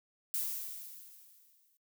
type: noise with exponential decay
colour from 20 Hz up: violet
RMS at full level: -33 dBFS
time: 0.34-1.77 s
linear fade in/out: 0 ms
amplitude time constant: 310 ms
effects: noise-tail reverb RT60 0.1 s tail -23 dB re dry